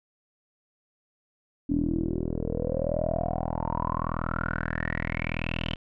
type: tone with low-pass filter sweep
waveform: 10% pulse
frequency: 40.8 Hz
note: E1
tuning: 17 cents flat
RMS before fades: -29 dBFS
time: 1.69-5.76 s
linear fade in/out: 10 ms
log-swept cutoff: 280 to 3100 Hz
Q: 10
effects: none